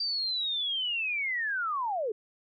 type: linear sweep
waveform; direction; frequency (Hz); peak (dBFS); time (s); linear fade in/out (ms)
sine; down; 4706 to 399.3; -28; 0-2.12; 5
effects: none